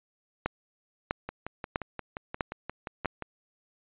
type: two click trains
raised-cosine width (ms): 0.5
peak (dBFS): -12 / -20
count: 5 / 12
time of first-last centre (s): 0.46-3.057 / 1.29-3.223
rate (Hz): 1.54 / 5.69
effects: resampled to 8000 Hz